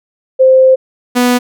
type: tone pair in turn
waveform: sine / sawtooth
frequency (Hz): 522 / 246.4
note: C5 / B3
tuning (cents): -4 / -4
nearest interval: octave + minor second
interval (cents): 1300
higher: first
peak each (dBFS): -3 / -4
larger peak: first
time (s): 0.39-0.76 / 1.15-1.39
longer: first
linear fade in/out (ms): 20
effects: none

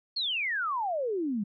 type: exponential sweep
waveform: sine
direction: down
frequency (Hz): 4435 to 193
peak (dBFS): -27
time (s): 0.16-1.44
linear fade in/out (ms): 10
effects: MP3 48 kbps

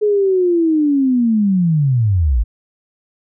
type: linear sweep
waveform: sine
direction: down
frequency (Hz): 426.4 to 49.08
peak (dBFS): -11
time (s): 0.01-2.44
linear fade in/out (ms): 20
effects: none

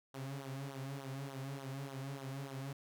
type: tone with flanger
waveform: sawtooth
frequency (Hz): 136.3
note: C#3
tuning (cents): -29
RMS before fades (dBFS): -44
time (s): 0.14-2.73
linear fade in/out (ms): 5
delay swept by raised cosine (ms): 0.4 to 5.3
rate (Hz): 3.4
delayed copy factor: -0.8
effects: none

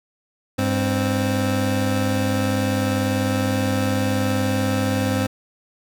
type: tone pair together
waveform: 25% pulse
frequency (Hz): 100.45 / 261.6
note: G2 / C4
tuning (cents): +43 / 0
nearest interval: octave + perfect fourth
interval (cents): 1657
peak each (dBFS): -18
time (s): 0.58-5.27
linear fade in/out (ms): 10
effects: none

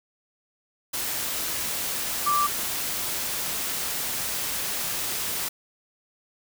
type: tone in noise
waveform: sine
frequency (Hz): 1172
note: D6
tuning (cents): -4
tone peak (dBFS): -20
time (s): 2.26-2.47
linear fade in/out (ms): 10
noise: white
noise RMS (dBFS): -29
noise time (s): 0.93-5.49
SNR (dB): +6
effects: none

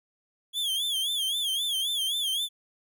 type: tone with vibrato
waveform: 45% pulse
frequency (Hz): 3322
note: G#7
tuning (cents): 0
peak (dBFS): -26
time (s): 0.53-2.49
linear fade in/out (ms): 50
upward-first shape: sine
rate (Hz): 3.8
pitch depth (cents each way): 120
effects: none

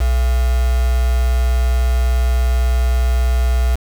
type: tone with quantisation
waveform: sine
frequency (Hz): 61.74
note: B1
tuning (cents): 0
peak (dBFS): -12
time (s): 0-3.76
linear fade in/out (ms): 10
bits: 4
effects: none

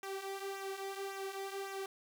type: tone with flanger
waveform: sawtooth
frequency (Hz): 390.5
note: G4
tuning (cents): -7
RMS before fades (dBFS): -42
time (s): 0.03-1.86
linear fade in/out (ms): 2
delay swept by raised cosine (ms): 0.22 to 3.32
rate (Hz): 1.8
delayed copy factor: -0.65
effects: 11-bit

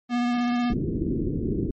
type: tone with vibrato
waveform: square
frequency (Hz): 242.1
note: B3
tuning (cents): -34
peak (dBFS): -22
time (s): 0.09-0.74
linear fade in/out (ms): 50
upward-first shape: sine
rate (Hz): 16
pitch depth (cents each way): 16
type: low-pass noise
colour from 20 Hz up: white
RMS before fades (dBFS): -26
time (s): 0.7-1.71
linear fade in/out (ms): 2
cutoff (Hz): 380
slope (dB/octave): 48
effects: low-pass 4000 Hz 12 dB/octave + MP3 32 kbps

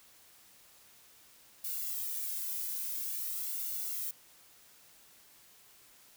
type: noise with flanger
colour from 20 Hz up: violet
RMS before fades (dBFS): -37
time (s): 1.64-4.11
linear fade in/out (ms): 5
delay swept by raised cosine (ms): 1.4 to 2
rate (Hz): 0.49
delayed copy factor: +1
effects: white hiss -60 dBFS RMS until 6.16 s

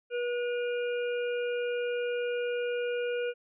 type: harmonic tone with a mistuned harmonic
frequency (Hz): 484.1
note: B4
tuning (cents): -35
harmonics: 1 / 3 / 5 / 6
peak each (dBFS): -29 / -39 / -43 / -45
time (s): 0.1-3.34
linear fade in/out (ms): 50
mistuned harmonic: 6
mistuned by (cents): -45
effects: none

